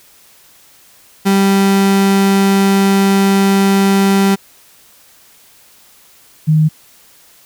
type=tone pair in turn; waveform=35% pulse / sine; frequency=196 / 155.57 Hz; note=G3 / D#3; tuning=0 / 0 cents; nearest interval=major third; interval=400 cents; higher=first; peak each=-7 dBFS; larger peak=neither; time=1.25-4.36 / 6.47-6.69 s; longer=first; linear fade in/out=20 ms; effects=white hiss -46 dBFS RMS until 7.45 s